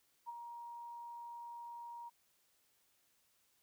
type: tone with ADSR envelope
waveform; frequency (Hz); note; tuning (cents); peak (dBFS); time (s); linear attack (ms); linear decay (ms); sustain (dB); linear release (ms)
sine; 944; A#5; +22; -40; 0.26-2.1; 31; 21; -6; 21
effects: white hiss -75 dBFS RMS until 3.62 s